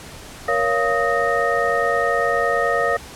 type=tone cluster; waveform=sine; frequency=469.4 / 559 / 694 / 1257 / 1852 Hz; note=A#4 / C#5 / F5 / D#6 / A#6; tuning=+12 / +14 / -11 / +17 / -12 cents; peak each=-23 dBFS; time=0.48-2.97 s; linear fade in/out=5 ms; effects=pink hiss -38 dBFS RMS until 3.15 s + low-pass 11000 Hz 12 dB/octave